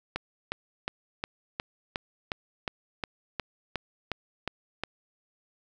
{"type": "click train", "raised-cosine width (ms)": 0.3, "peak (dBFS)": -14, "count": 14, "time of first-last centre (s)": [0.16, 4.836], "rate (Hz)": 2.78, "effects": []}